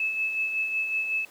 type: tone with tremolo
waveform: sine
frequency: 2606 Hz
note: E7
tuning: 20 cents flat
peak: -23 dBFS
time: 0-1.25 s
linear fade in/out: 2 ms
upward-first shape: sine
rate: 5.4 Hz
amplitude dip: 45%
effects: pink hiss -52 dBFS RMS until 1.3 s + high-pass 300 Hz 12 dB/octave